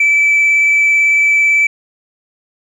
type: tone with vibrato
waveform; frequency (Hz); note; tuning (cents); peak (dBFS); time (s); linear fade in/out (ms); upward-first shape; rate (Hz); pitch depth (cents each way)
sine; 2313; D7; -27; -6; 0-1.67; 5; sine; 18; 10
effects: tanh soft clip ceiling -6 dBFS + 8-bit